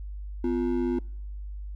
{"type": "ring-modulated tone", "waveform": "triangle", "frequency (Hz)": 300.3, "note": "D4", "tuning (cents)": 39, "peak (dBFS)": -19, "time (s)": [0.44, 0.99], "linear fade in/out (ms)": 2, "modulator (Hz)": 48.4, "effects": ["noise-tail reverb RT60 0.9 s tail -26 dB re dry", "added 50 Hz sine -34 dBFS peak until 1.75 s"]}